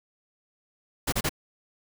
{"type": "noise bursts", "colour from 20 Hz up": "pink", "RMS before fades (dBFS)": -26, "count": 3, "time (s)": [1.07, 1.294], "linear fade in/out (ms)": 10, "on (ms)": 54, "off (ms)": 31, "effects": []}